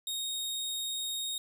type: tone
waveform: sawtooth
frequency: 3729 Hz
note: A#7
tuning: in tune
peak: -30 dBFS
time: 0.07-1.38 s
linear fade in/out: 2 ms
effects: none